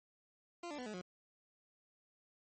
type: tone with pitch steps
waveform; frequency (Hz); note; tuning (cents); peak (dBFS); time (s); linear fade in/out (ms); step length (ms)
20% pulse; 345.7 / 294.1 / 250.2 / 212.8 / 181.02; F4 / D4 / B3 / G#3 / F#3; -18 / +3 / +23 / +42 / -38; -38; 0.63-1.015; 5; 77
effects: MP3 32 kbps